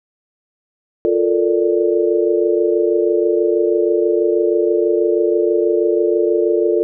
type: chord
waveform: sine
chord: Bb major seventh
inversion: second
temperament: equal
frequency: 349.2 / 440 / 466.2 / 587.3 Hz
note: F4 / A4 / Bb4 / D5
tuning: 0 / 0 / 0 / 0 cents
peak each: -16 / -16 / -22 / -22 dBFS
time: 1.05-6.83 s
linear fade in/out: 0 ms
effects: none